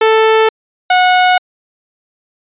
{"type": "tone pair in turn", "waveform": "sawtooth", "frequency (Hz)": [441.2, 731.5], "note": ["A4", "F#5"], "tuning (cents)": [5, -20], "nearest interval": "major sixth", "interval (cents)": 875, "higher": "second", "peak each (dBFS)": -3, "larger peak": "neither", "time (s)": [[0.01, 0.49], [0.9, 1.38]], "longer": "neither", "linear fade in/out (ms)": 5, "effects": ["resampled to 8000 Hz"]}